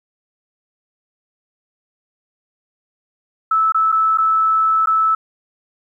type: tone with dropouts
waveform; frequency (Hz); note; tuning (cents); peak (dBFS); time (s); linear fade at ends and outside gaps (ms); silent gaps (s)
sine; 1309; E6; -13; -12; 3.51-5.15; 5; 3.722-3.745 / 3.919-3.924 / 4.175-4.183 / 4.859-4.871
effects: 9-bit